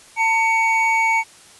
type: tone pair together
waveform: triangle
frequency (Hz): 899 / 2241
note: A5 / C#7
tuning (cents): +37 / +18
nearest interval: octave + major third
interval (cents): 1581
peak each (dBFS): -16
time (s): 0.16-1.24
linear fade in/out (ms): 50
effects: white hiss -46 dBFS RMS until 1.59 s + resampled to 24000 Hz